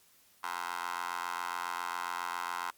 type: tone with high-pass filter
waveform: 15% pulse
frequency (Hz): 87.31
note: F2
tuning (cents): 0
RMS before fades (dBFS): -37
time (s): 0.43-2.71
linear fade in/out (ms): 10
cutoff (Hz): 1100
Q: 6.4
effects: white hiss -64 dBFS RMS until 2.77 s + Opus 48 kbps